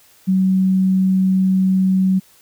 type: tone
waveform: sine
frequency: 188.6 Hz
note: F#3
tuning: 33 cents sharp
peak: -12 dBFS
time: 0.27-2.2 s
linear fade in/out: 20 ms
effects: white hiss -51 dBFS RMS until 2.41 s